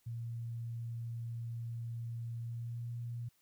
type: tone with pitch glide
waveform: sine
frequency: 116.54 to 118.71 Hz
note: A#2 to A#2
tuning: 0 to +32 cents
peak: -38 dBFS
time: 0.06-3.29 s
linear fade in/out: 10 ms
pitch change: +32 cents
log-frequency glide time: 2.39-2.93 s
effects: white hiss -73 dBFS RMS until 3.41 s